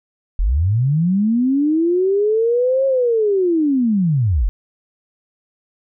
sine linear two-way sweep, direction up then down, 37 to 544 to 37 Hz, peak -13 dBFS, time 0.39-4.49 s, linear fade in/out 0 ms, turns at 2.86 s, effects none

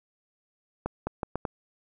accelerating click train, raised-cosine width 1 ms, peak -15 dBFS, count 5, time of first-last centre 0.86-1.452 s, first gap 210 ms, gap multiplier 0.77, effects none

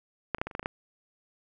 clicks, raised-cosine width 0.5 ms, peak -12 / -29 / -12 / -21 / -30 / -18 / -17 / -26 / -14 dBFS, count 9, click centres 0.347 / 0.384 / 0.415 / 0.47 / 0.512 / 0.551 / 0.595 / 0.629 / 0.659 s, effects none

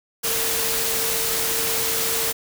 sine tone in noise, 453.6 Hz, A#4, 47 cents flat, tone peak -31 dBFS, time 0.23-2.33 s, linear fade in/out 20 ms, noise white, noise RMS -23 dBFS, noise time 0.23-2.33 s, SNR -11 dB, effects none

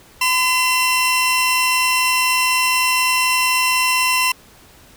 sawtooth tone pair together, 1015.9 / 2712 Hz, B5 / E7, +49 / +49 cents, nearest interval octave + perfect fourth, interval 1700 cents, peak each -14 dBFS, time 0.21-4.32 s, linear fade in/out 5 ms, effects pink hiss -47 dBFS RMS until 4.96 s

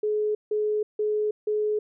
sine tone bursts, 423.9 Hz, G#4, 35 cents sharp, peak -22 dBFS, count 4, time 0.03-1.79 s, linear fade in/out 5 ms, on 320 ms, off 160 ms, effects none

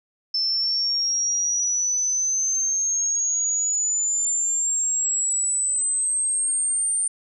sine exponential sweep, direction up, 5290 to 8950 Hz, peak -20 dBFS, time 0.34-7.08 s, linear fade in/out 5 ms, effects none

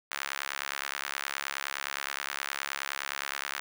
sawtooth tone with high-pass filter, 69.6 Hz, C#2, 8 cents sharp, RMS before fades -36 dBFS, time 0.11-3.6 s, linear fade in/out 0 ms, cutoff 1500 Hz, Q 1.4, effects none

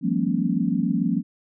sine tone cluster, 167.6 / 185.5 / 212.1 / 238.9 / 277.6 Hz, E3 / F#3 / G#3 / A#3 / C#4, +29 / +5 / +37 / +43 / +3 cents, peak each -28 / -25 / -27 / -25 / -27 dBFS, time 0.01-1.23 s, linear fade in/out 50 ms, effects none

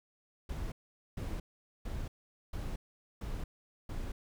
brown noise bursts, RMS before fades -38 dBFS, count 6, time 0.49-4.12 s, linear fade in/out 5 ms, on 230 ms, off 450 ms, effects none

